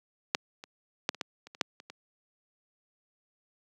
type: clicks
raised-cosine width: 0.2 ms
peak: -7 / -26 / -8 / -28 / -14 / -30 / -29 / -7 / -30 / -26 dBFS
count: 10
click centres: 0.349 / 0.639 / 1.091 / 1.147 / 1.212 / 1.47 / 1.549 / 1.612 / 1.801 / 1.9 s
effects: high-pass 200 Hz 12 dB/octave